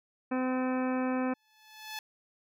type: harmonic tone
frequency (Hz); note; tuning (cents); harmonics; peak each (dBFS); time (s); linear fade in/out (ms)
256.4; C4; -35; 1 / 2 / 3 / 4 / 5 / 6 / 7 / 9 / 10; -29 / -35 / -39 / -41 / -43 / -45 / -46 / -48 / -49; 0.31-1.34; 10
type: tone with exponential growth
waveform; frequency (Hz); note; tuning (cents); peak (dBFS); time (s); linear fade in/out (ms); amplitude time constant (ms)
10% pulse; 865; A5; -30; -27; 1.34-1.99; 2; 140
effects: none